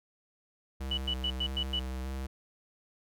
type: tone with vibrato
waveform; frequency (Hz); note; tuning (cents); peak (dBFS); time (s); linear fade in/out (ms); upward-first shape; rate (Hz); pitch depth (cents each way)
square; 65.41; C2; 0; -35; 0.8-2.27; 10; square; 1.6; 22
type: tone bursts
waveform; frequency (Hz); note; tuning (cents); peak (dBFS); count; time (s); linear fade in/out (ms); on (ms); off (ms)
sine; 2960; F#7; 0; -29; 6; 0.91-1.795; 5; 65; 99
effects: none

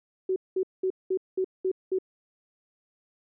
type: tone bursts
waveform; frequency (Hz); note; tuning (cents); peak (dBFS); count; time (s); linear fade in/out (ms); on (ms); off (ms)
sine; 375.6; F#4; +26; -23; 7; 0.29-1.987; 5; 71; 200
effects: none

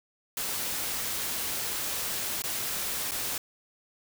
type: noise with dropouts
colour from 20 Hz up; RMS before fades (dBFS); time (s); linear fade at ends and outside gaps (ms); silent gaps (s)
white; -32; 0.37-3.38; 2; 2.421-2.438 / 3.111-3.117
effects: none

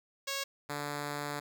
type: tone pair in turn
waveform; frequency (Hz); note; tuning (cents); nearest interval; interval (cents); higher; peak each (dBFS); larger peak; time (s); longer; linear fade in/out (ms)
5% pulse; 550 / 145.68; C#5 / D3; -14 / -14; octave + major seventh; 2300; first; -22 / -24; first; 0.27-0.44 / 0.69-1.4; second; 10
effects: none

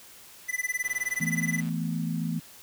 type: tone with tremolo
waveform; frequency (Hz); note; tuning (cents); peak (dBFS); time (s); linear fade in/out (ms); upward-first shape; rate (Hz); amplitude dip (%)
square; 2000; B6; +21; -25; 0.48-1.61; 20; sine; 19; 100
type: click train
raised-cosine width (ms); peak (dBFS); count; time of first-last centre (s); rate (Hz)
0.3; -32; 108; 0.84-1.689; 126
type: chord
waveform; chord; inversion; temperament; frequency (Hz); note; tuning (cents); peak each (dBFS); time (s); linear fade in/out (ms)
sine; E suspended fourth; none; just; 164.81 / 219.8 / 247.2; E3 / A3 / B3; 0 / -2 / +2; -29 / -33 / -34; 1.2-2.4; 10
effects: white hiss -50 dBFS RMS until 2.62 s

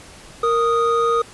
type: tone pair together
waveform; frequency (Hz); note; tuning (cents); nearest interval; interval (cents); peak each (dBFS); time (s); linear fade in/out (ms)
triangle; 465.2 / 1242.9; A#4 / D#6; -4 / -2; octave + perfect fourth; 1702; -16; 0.43-1.22; 5
effects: pink hiss -42 dBFS RMS until 1.33 s + resampled to 24000 Hz

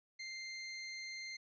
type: tone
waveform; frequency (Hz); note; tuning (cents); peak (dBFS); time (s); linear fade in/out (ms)
25% pulse; 2093; C7; 0; -40; 0.19-1.37; 10
effects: resampled to 16000 Hz

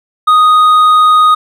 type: tone with hard clipping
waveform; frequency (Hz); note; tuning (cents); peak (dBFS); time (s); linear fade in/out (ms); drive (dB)
sine; 1244.5; D#6; 0; -5; 0.27-1.35; 10; 4
effects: none

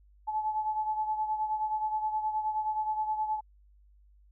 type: beating tone pair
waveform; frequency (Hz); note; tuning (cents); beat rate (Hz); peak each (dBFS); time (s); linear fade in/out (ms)
sine; 860 / 869.5; A5 / A5; -40 / -21; 9.5; -29 / -36; 0.27-3.41; 20
effects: added 50 Hz sine -57 dBFS peak until 4.31 s

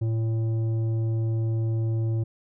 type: tone with tanh clipping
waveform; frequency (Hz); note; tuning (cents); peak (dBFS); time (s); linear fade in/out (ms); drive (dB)
sine; 112.5; A2; +39; -24; 0.01-2.24; 10; 9
effects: none

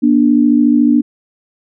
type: tone pair together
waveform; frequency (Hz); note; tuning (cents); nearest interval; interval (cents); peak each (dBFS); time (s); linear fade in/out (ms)
sine; 239.9 / 293.8; A#3 / D4; +50 / +1; major third; 351; -10; 0.02-1.02; 20
effects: none

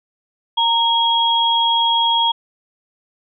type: tone pair together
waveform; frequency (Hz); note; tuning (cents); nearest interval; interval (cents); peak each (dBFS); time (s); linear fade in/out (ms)
sine; 925 / 3296; A#5 / G#7; -14 / -14; octave + minor seventh; 2200; -16; 0.57-2.32; 10
effects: none

